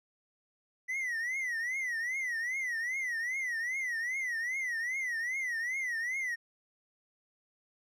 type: tone with vibrato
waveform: triangle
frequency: 1968 Hz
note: B6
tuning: 7 cents flat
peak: -30 dBFS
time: 0.88-6.36 s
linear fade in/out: 20 ms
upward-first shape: triangle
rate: 2.5 Hz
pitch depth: 180 cents each way
effects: none